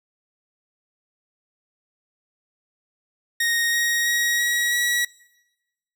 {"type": "tone with pitch steps", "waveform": "sawtooth", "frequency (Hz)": [1864.7, 1879.8, 1895.1, 1910.5, 1926], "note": ["A#6", "A#6", "A#6", "A#6", "B6"], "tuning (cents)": [0, 14, 28, 42, -44], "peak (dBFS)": -16, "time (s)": [3.4, 5.05], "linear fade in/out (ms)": 5, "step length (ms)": 330, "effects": ["noise-tail reverb RT60 1.0 s tail -22 dB re dry"]}